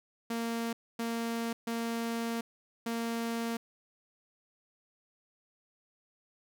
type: tone bursts at uneven times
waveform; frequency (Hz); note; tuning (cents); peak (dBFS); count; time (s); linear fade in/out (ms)
sawtooth; 231; A#3; -16; -28; 4; 0.3-0.73 / 0.99-1.53 / 1.67-2.41 / 2.86-3.57; 5
effects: none